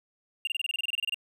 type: tone bursts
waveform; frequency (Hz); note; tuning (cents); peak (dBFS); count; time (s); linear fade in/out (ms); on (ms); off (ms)
triangle; 2794; F7; 0; -25; 15; 0.45-1.144; 2; 22; 26
effects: none